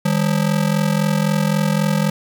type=ring-modulated tone; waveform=square; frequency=178.1 Hz; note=F3; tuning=34 cents sharp; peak=-13 dBFS; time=0.05-2.1 s; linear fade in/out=5 ms; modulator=21.9 Hz; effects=7-bit